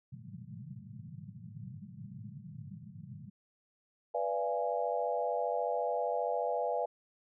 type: band-pass noise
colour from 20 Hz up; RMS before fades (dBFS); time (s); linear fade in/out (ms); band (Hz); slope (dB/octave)
pink; -47; 0.12-3.3; 10; 100 to 210; 96
type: chord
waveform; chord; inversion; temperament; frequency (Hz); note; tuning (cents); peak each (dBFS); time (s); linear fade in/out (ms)
sine; B diminished seventh; none; equal with one note detuned; 493.9 / 587.3 / 682.1 / 830.6; B4 / D5 / F5 / Ab5; 0 / 0 / -41 / 0; -35 / -36 / -35 / -37; 4.14-6.86; 10
effects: none